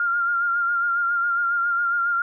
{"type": "tone with vibrato", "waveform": "sine", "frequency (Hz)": 1396.9, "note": "F6", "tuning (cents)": 0, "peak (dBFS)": -19, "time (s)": [0, 2.22], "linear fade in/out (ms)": 2, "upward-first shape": "sine", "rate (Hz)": 7.3, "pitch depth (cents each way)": 32, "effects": []}